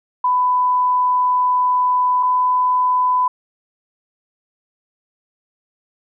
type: tone pair in turn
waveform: sine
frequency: 998 / 1001.9 Hz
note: B5 / B5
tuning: +18 / +25 cents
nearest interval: unison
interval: 7 cents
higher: second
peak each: -13 / -13 dBFS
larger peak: neither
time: 0.24-2.23 / 2.23-3.28 s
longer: first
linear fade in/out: 5 ms
effects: none